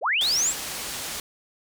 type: linear sweep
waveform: sine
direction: up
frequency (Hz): 355.4 to 8040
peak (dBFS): -20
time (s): 0.01-0.54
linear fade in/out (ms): 50
type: low-pass noise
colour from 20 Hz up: white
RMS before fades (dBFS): -33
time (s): 0.21-1.2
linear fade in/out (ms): 2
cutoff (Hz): 10000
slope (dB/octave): 12
effects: none